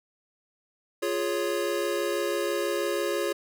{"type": "chord", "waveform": "square", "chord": "Db major", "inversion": "first", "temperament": "equal", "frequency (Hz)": [349.2, 415.3, 554.4], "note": ["F4", "Ab4", "Db5"], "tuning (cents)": [0, 0, 0], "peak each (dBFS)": -31, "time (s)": [1.02, 3.33], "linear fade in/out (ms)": 10, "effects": []}